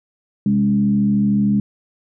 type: tone with frequency modulation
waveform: sine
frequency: 204.8 Hz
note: G#3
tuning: 24 cents flat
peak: -13 dBFS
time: 0.46-1.6 s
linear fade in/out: 2 ms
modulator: 73.5 Hz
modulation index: 0.6
effects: none